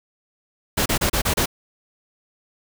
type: noise bursts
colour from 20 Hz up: pink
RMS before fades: -20 dBFS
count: 6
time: 0.77-1.459 s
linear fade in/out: 10 ms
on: 89 ms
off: 31 ms
effects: none